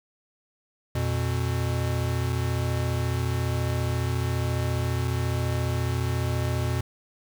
square tone pair together, 86.87 / 121.4 Hz, F2 / B2, -9 / -29 cents, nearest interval tritone, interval 580 cents, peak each -28 / -27 dBFS, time 0.95-6.81 s, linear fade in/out 5 ms, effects 8-bit

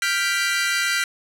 sawtooth chord, G dominant seventh, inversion third, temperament equal, 1396.9 / 1568 / 1975.5 / 2349 Hz, F6 / G6 / B6 / D7, 0 / 0 / 0 / 0 cents, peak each -21 / -22 / -21 / -24 dBFS, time 0.02-1.04 s, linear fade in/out 2 ms, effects low-pass 11000 Hz 12 dB/octave

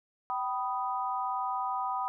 sine chord, G augmented, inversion none, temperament equal with one note detuned, 771 / 987.8 / 1244.5 Hz, G5 / B5 / D#6, -29 / 0 / 0 cents, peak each -34 / -33 / -35 dBFS, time 0.3-2.08 s, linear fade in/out 0 ms, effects none

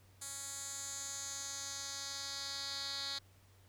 10% pulse tone with band-pass filter sweep, 277.2 Hz, C#4, in tune, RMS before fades -43 dBFS, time 0.21-3.19 s, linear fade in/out 10 ms, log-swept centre 8400 to 4300 Hz, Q 3.1, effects added 95 Hz sine -62 dBFS peak until 3.68 s + pink hiss -68 dBFS RMS until 3.68 s

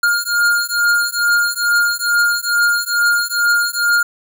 square beating tone pair, 1413 / 1415.3 Hz, F6 / F6, +20 / +23 cents, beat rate 2.3 Hz, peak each -17 dBFS, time 0.03-4.03 s, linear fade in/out 5 ms, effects none

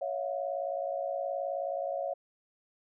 sine tone cluster, 557 / 657 / 716 Hz, C#5 / E5 / F5, +8 / -6 / +43 cents, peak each -34 / -36 / -37 dBFS, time 0.01-2.14 s, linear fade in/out 10 ms, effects none

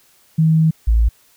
sine tone pair in turn, 159.6 / 56.2 Hz, D#3 / A1, +44 / +37 cents, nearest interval octave + tritone, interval 1807 cents, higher first, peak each -10 dBFS, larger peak neither, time 0.38-0.71 / 0.87-1.09 s, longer first, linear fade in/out 10 ms, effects white hiss -54 dBFS RMS until 1.36 s

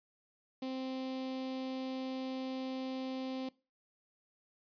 sawtooth tone with notch filter, 261.2 Hz, C4, 3 cents flat, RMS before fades -39 dBFS, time 0.62-3.49 s, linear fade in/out 5 ms, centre 1500 Hz, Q 0.77, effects noise-tail reverb RT60 0.3 s tail -21 dB re dry + resampled to 11025 Hz

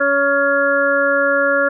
harmonic tone, 280 Hz, C#4, 18 cents sharp, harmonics 1 / 2 / 4 / 5 / 6, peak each -25 / -16 / -25 / -17 / -20 dBFS, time 0-1.69 s, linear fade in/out 10 ms, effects none

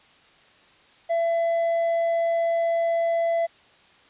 sine tone with tanh clipping, 671 Hz, E5, 31 cents sharp, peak -21 dBFS, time 1.09-3.47 s, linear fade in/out 20 ms, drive 4 dB, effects white hiss -55 dBFS RMS until 4.09 s + resampled to 8000 Hz

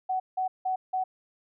sine tone bursts, 749 Hz, F#5, 21 cents sharp, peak -25 dBFS, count 4, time 0.09-1.04 s, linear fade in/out 10 ms, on 110 ms, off 170 ms, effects none

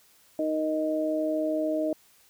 harmonic tone, 155.56 Hz, D#3, in tune, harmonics 2 / 3 / 4, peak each -28 / -37 / -27 dBFS, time 0.39-1.93 s, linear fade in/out 2 ms, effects white hiss -60 dBFS RMS until 2.29 s

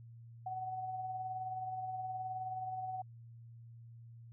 sine tone with tremolo, 749 Hz, F#5, 21 cents sharp, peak -36 dBFS, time 0.46-3.02 s, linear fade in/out 5 ms, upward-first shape triangle, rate 19 Hz, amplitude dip 45%, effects added 116 Hz sine -51 dBFS peak until 4.32 s

